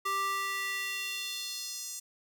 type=tone with high-pass filter sweep; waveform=square; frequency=392 Hz; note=G4; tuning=in tune; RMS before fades=-35 dBFS; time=0.05-2 s; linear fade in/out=10 ms; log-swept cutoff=980 to 6900 Hz; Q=2.2; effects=none